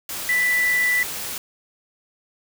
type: tone in noise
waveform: sine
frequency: 1978 Hz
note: B6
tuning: 2 cents sharp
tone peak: -17 dBFS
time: 0.29-1.03 s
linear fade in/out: 2 ms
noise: white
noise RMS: -30 dBFS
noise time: 0.09-1.38 s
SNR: +10 dB
effects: none